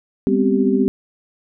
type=tone cluster; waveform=sine; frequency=200.7 / 248.2 / 262.9 / 389.3 Hz; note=G3 / B3 / C4 / G4; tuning=+41 / +9 / +8 / -12 cents; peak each=-19 dBFS; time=0.27-0.88 s; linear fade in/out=0 ms; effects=none